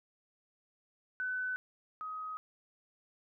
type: tone pair in turn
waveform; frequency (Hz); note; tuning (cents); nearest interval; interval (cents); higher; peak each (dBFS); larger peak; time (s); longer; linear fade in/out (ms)
sine; 1506 / 1260.6; F#6 / D#6; +30 / +22; minor third; 308; first; -33 / -38; first; 1.2-1.56 / 2.01-2.37; neither; 0
effects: none